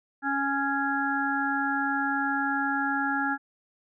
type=harmonic tone; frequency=277.2 Hz; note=C#4; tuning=in tune; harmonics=1 / 3 / 5 / 6; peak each=-30 / -30 / -30 / -30 dBFS; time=0.22-3.38 s; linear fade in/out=50 ms; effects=none